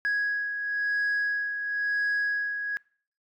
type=beating tone pair; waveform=sine; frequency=1661.2 / 1662.18 Hz; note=G#6 / G#6; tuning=0 / +1 cents; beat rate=0.98 Hz; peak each=-24 / -32 dBFS; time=0.05-2.77 s; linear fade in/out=0 ms; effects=noise-tail reverb RT60 0.5 s tail -25 dB re dry + tanh soft clip ceiling -22 dBFS